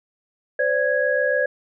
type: tone cluster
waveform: sine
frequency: 512 / 579 / 1659 Hz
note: C5 / D5 / G#6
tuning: -38 / -25 / -2 cents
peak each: -22 dBFS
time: 0.59-1.46 s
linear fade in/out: 5 ms
effects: none